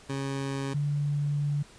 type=tone pair in turn; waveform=20% pulse / sine; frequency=137 / 145.17 Hz; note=C#3 / D3; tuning=-20 / -20 cents; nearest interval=minor second; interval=100 cents; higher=second; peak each=-25 dBFS; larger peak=neither; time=0.09-0.74 / 0.74-1.63 s; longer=second; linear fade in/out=10 ms; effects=pink hiss -53 dBFS RMS until 1.78 s + resampled to 22050 Hz